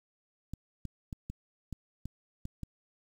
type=clicks; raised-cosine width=5 ms; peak=-26 dBFS; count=8; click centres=0.536 / 0.853 / 1.128 / 1.3 / 1.727 / 2.056 / 2.454 / 2.633 s; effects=9-bit